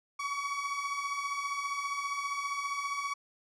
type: beating tone pair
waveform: 30% pulse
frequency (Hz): 1119 / 1134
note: C#6 / C#6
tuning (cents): +16 / +39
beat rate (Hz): 15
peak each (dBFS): -36 / -31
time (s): 0.19-3.14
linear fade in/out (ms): 10
effects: low-pass 7000 Hz 12 dB/octave